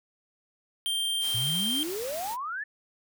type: tone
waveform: square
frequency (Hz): 3168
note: G7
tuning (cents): +18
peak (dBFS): -27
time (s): 0.86-1.83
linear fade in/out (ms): 0
type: noise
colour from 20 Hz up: white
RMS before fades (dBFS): -39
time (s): 1.2-2.37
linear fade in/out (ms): 50
type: exponential sweep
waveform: sine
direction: up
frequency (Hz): 107.8 to 1804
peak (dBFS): -31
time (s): 1.34-2.64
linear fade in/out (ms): 10
effects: none